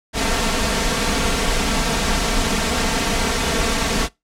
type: noise with comb filter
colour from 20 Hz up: pink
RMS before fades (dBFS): -19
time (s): 0.13-4.09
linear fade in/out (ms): 50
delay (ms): 4.4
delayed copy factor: +0.7
effects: noise-tail reverb RT60 0.2 s tail -23 dB re dry + low-pass 8000 Hz 12 dB/octave